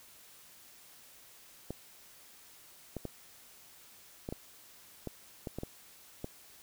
clicks, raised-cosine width 2 ms, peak -24 dBFS, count 10, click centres 1.706 / 2.967 / 3.053 / 4.289 / 4.325 / 5.073 / 5.472 / 5.586 / 5.634 / 6.244 s, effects white hiss -57 dBFS RMS until 6.62 s

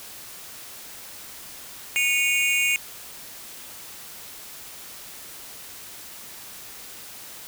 square tone cluster, 2207 / 2466 / 2793 Hz, C#7 / D#7 / F7, -8 / -16 / -1 cents, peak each -25 / -24 / -26 dBFS, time 1.96-2.76 s, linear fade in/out 0 ms, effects white hiss -41 dBFS RMS until 7.47 s

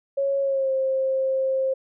sine tone with pitch glide, 552 to 530.1 Hz, C#5 to C5, -7 to +23 cents, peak -20 dBFS, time 0.17-1.74 s, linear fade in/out 10 ms, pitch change -70 cents, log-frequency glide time 0.41-0.72 s, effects none

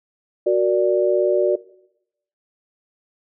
sine chord, Gb augmented, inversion none, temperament equal, 370 / 466.2 / 587.3 Hz, Gb4 / Bb4 / D5, 0 / 0 / 0 cents, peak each -17 / -23 / -18 dBFS, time 0.46-1.56 s, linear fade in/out 10 ms, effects noise-tail reverb RT60 0.8 s tail -20 dB re dry

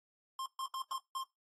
square tone bursts at uneven times, 1060 Hz, C6, 22 cents sharp, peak -38 dBFS, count 5, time 0.39-0.46 / 0.59-0.66 / 0.74-0.82 / 0.91-0.98 / 1.15-1.23 s, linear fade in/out 2 ms, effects noise-tail reverb RT60 0.2 s tail -22 dB re dry + AAC 32 kbps

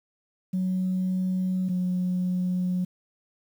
sine tone pair in turn, 185.3 / 181.59 Hz, F#3 / F#3, +3 / -32 cents, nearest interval unison, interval 35 cents, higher first, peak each -22 dBFS, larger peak neither, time 0.53-1.69 / 1.69-2.85 s, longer neither, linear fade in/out 10 ms, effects tanh soft clip ceiling -20 dBFS + 9-bit

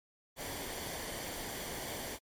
pink noise with comb filter, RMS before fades -41 dBFS, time 0.36-2.19 s, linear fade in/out 50 ms, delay 0.76 ms, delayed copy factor -0.5, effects MP3 64 kbps

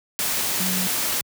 sine tone in noise, 185 Hz, F#3, in tune, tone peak -26 dBFS, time 0.6-0.87 s, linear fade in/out 0 ms, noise white, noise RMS -24 dBFS, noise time 0.19-1.21 s, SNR -5 dB, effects high-pass 80 Hz 12 dB/octave

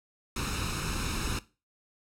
pink noise with comb filter, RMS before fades -32 dBFS, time 0.36-1.39 s, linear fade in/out 2 ms, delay 0.76 ms, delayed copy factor +0.7, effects noise-tail reverb RT60 0.3 s tail -18 dB re dry + low-pass 10000 Hz 12 dB/octave

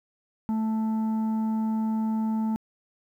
sine tone pair together, 220 / 880 Hz, A3 / A5, 0 / 0 cents, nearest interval 2 octaves, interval 2400 cents, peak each -22 / -34 dBFS, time 0.49-2.56 s, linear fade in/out 0 ms, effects tanh soft clip ceiling -21 dBFS + 10-bit

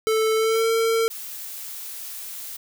square tone with pitch glide, 440 to 453.2 Hz, A4 to A#4, 0 to -49 cents, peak -19 dBFS, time 0.07-1.08 s, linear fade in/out 0 ms, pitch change +51 cents, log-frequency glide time 0.35-0.67 s
blue noise, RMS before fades -35 dBFS, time 1.1-2.57 s, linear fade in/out 10 ms
effects none

